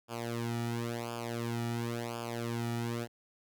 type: tone with flanger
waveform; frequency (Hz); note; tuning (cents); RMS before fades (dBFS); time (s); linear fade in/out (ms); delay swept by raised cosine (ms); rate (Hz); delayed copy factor
sawtooth; 117.5; A#2; +14; -36; 0.08-3.08; 50; 0.5 to 1.9; 0.95; -0.9
effects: none